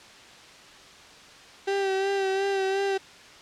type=tone with vibrato; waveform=35% pulse; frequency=389.5 Hz; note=G4; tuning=11 cents flat; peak=-22 dBFS; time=1.67-2.98 s; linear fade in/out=10 ms; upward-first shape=sine; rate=2.8 Hz; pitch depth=32 cents each way; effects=white hiss -48 dBFS RMS until 3.41 s + low-pass 5000 Hz 12 dB/octave